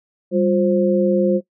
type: tone cluster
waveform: sine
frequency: 196.8 / 355.1 / 528 Hz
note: G3 / F4 / C5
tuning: +7 / +29 / +16 cents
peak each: -18 dBFS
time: 0.31-1.41 s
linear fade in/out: 50 ms
effects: noise-tail reverb RT60 0.1 s tail -18 dB re dry